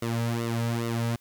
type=tone with flanger; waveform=sawtooth; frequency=116.54 Hz; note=A#2; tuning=in tune; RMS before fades=-28 dBFS; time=0.02-1.16 s; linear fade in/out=5 ms; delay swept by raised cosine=1.2 to 2.8 ms; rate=2.4 Hz; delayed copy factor=-0.8; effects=white hiss -63 dBFS RMS until 1.2 s